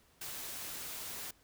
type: noise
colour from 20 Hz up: white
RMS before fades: -43 dBFS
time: 0.21-1.31 s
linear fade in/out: 5 ms
effects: pink hiss -67 dBFS RMS until 1.43 s